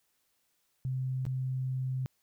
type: tone with dropouts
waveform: sine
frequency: 130 Hz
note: C3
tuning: 11 cents flat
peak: -30 dBFS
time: 0.85-2.06 s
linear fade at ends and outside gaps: 0 ms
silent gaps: 1.253-1.265 s
effects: white hiss -75 dBFS RMS until 2.22 s